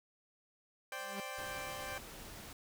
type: chord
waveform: 15% pulse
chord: C suspended second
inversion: none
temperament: equal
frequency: 523.3 / 587.3 / 784 Hz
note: C5 / D5 / G5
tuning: 0 / 0 / 0 cents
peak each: -40 / -40 / -39 dBFS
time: 0.92-1.98 s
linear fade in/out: 2 ms
type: tone with exponential growth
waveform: sawtooth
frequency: 199.5 Hz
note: G3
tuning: 31 cents sharp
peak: -36 dBFS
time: 0.94-1.2 s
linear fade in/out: 2 ms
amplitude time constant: 55 ms
type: noise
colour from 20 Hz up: pink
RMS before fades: -50 dBFS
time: 1.38-2.53 s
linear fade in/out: 2 ms
effects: none